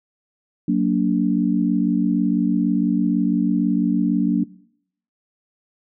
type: chord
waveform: sine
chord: Gb augmented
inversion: none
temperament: just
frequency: 185 / 231.2 / 289.1 Hz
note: Gb3 / Bb3 / D4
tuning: 0 / -14 / -27 cents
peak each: -20 dBFS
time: 0.68-4.44 s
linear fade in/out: 5 ms
effects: noise-tail reverb RT60 0.7 s tail -21 dB re dry